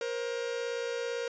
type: tone pair together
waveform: 45% pulse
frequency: 472.2 / 530 Hz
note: A#4 / C5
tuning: +22 / +22 cents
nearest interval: major second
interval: 200 cents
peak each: -33 / -38 dBFS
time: 0.01-1.28 s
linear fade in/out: 2 ms
effects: resampled to 16000 Hz